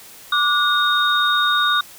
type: tone cluster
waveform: sine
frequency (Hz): 1172 / 1451 / 3712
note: D6 / F#6 / A#7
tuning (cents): -4 / -34 / -8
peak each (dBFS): -19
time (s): 0.32-1.81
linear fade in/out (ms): 5
effects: white hiss -42 dBFS RMS until 1.98 s